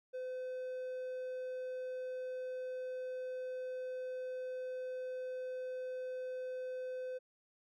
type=tone; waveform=triangle; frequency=510 Hz; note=C5; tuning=44 cents flat; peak=-37 dBFS; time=0.13-7.19 s; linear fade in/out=20 ms; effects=none